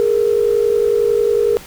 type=tone pair together; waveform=sine; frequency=415.4 / 466.4 Hz; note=G#4 / A#4; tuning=0 / +1 cents; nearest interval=major second; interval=201 cents; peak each=-14 dBFS; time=0-1.57 s; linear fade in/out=0 ms; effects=tanh soft clip ceiling -4 dBFS + pink hiss -37 dBFS RMS until 1.66 s